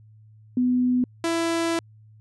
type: tone pair in turn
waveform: sine / sawtooth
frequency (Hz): 249.5 / 333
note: B3 / E4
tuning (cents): +18 / +18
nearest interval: perfect fourth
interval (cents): 500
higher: second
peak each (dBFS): -18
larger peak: neither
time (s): 0.57-1.04 / 1.24-1.79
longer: second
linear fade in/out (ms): 2
effects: added 108 Hz sine -48 dBFS peak until 2.2 s + resampled to 24000 Hz